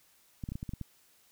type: clicks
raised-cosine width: 5 ms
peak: -25 dBFS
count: 8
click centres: 0.438 / 0.489 / 0.52 / 0.555 / 0.629 / 0.692 / 0.736 / 0.813 s
effects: white hiss -65 dBFS RMS until 1.31 s